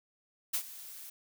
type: noise with ADSR envelope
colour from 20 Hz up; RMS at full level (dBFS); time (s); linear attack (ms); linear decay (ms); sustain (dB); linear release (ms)
blue; -30; 0.53-1.1; 13; 79; -17; 7
effects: none